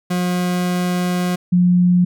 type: tone pair in turn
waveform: 40% pulse / sine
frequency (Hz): 179.1 / 178.37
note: F3 / F3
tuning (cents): +44 / +37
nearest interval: unison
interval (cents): 7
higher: first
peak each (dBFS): -16 / -10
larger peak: second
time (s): 0.1-1.36 / 1.52-2.05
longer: first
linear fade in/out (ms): 10
effects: none